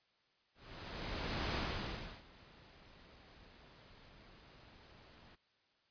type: noise with ADSR envelope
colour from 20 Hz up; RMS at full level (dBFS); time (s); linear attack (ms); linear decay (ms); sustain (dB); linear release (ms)
pink; -37; 0.54-5.36; 1000; 680; -23; 18
effects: white hiss -75 dBFS RMS until 5.9 s + resampled to 11025 Hz